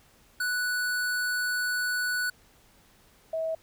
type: tone pair in turn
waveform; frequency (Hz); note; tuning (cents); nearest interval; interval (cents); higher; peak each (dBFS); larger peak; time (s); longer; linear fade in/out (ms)
square / sine; 1480 / 645.7; F#6 / E5; 0 / -36; octave + major second; 1436; first; -27; neither; 0.4-2.3 / 3.33-3.55; first; 5
effects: pink hiss -60 dBFS RMS until 3.62 s